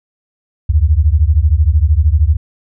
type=beating tone pair; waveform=sine; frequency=70.9 / 83.9 Hz; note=C#2 / E2; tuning=+40 / +31 cents; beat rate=13 Hz; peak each=-10 / -11 dBFS; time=0.69-2.37 s; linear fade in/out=10 ms; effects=none